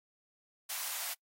white high-pass noise, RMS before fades -38 dBFS, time 0.69-1.14 s, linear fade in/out 10 ms, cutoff 600 Hz, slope 48 dB/octave, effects noise-tail reverb RT60 0.1 s tail -25 dB re dry + AAC 48 kbps

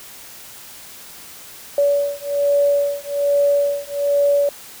sine beating tone pair, 570 / 571.2 Hz, C#5 / D5, +48 / -48 cents, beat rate 1.2 Hz, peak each -18 dBFS, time 1.78-4.49 s, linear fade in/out 2 ms, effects white hiss -39 dBFS RMS until 4.8 s

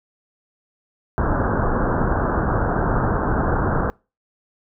pink low-pass noise, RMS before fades -20 dBFS, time 1.18-3.9 s, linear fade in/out 0 ms, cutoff 1600 Hz, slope 96 dB/octave, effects noise-tail reverb RT60 0.3 s tail -25 dB re dry

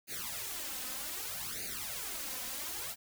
white noise with flanger, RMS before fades -40 dBFS, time 0.07-2.96 s, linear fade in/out 50 ms, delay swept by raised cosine 0.45 to 3.95 ms, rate 0.64 Hz, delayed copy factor +0.95, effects none

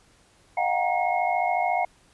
sine tone cluster, 625 / 716 / 770 / 938 / 2162 Hz, D#5 / F5 / G5 / A#5 / C#7, +8 / +43 / -31 / +11 / -44 cents, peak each -33 / -24 / -27 / -31 / -31 dBFS, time 0.57-1.85 s, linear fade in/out 5 ms, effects pink hiss -59 dBFS RMS until 2.13 s + resampled to 24000 Hz

